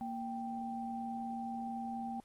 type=tone pair together; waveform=sine; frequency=233.1 / 784 Hz; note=A#3 / G5; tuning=0 / 0 cents; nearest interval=octave + major sixth; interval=2100 cents; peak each=-40 / -40 dBFS; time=0.01-2.2 s; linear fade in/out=0 ms; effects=pink hiss -67 dBFS RMS until 2.24 s + Opus 24 kbps